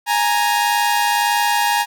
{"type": "tone pair together", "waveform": "sawtooth", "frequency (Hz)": [830.6, 932.3], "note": ["G#5", "A#5"], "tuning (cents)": [0, 0], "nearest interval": "major second", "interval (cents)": 200, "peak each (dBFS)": [-14, -14], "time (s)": [0.06, 1.86], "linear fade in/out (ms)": 50, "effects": []}